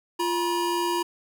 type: tone pair together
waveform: square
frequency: 347.7 / 960 Hz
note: F4 / B5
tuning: -8 / -49 cents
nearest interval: octave + tritone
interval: 1759 cents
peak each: -27 dBFS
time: 0.19-1.03 s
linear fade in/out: 10 ms
effects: none